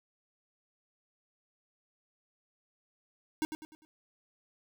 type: tone with echo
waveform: square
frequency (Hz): 311.1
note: D#4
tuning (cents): 0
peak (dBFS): -29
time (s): 3.42-3.45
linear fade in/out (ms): 0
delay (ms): 100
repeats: 4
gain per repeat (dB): -8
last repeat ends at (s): 3.85
effects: none